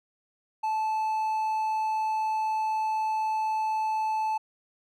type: tone with hard clipping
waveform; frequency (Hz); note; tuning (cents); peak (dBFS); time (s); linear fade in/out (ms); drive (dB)
triangle; 872; A5; -16; -26; 0.63-4.38; 10; 6
effects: none

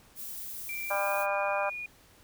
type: noise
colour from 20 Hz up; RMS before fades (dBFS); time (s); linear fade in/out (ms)
violet; -40; 0.15-1.27; 50
type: tone with pitch glide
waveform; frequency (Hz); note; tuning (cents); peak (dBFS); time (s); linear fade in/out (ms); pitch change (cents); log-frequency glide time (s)
sine; 2349 to 2443; D7 to D#7; 0 to -32; -35; 0.69-1.86; 2; +68; 0.84-1.16
type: harmonic tone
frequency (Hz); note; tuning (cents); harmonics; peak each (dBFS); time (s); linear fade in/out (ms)
199.2; G3; +28; 3 / 4 / 5 / 6 / 7 / 8; -31 / -33 / -35 / -37 / -38 / -39; 0.9-1.7; 10
effects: pink hiss -59 dBFS RMS until 2.23 s

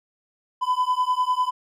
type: beating tone pair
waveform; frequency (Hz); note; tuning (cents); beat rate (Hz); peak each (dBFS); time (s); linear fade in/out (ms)
triangle; 1000 / 1010; B5 / B5; +21 / +39; 10; -21; 0.61-1.51; 20
effects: none

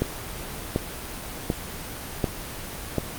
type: click train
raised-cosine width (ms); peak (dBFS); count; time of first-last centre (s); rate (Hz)
2; -8; 5; 0.02-2.983; 1.35
effects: pink hiss -35 dBFS RMS until 3.18 s + Opus 24 kbps

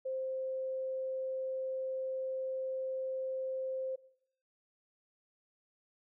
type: tone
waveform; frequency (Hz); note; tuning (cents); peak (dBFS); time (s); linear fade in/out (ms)
sine; 524; C5; +2; -34; 0.05-3.96; 10
effects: noise-tail reverb RT60 0.7 s tail -20 dB re dry

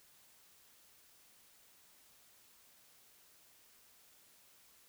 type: silence
effects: white hiss -65 dBFS RMS until 4.88 s

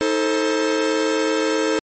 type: chord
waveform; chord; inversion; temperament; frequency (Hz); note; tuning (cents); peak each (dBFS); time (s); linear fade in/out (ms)
45% pulse; A diminished; second; just; 316.8 / 440 / 528; Eb4 / A4 / C5; +31 / 0 / +16; -22 / -21 / -24; 0.01-1.79; 0
effects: MP3 32 kbps

